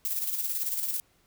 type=noise with tremolo; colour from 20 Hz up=violet; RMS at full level=-29 dBFS; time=0.05-1 s; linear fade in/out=0 ms; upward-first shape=square; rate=18 Hz; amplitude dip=45%; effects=pink hiss -66 dBFS RMS until 1.26 s